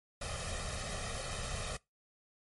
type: noise with comb filter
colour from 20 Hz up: pink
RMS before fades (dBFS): -39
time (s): 0.21-1.77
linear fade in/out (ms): 5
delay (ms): 1.6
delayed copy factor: +0.85
effects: noise-tail reverb RT60 0.2 s tail -23 dB re dry + MP3 48 kbps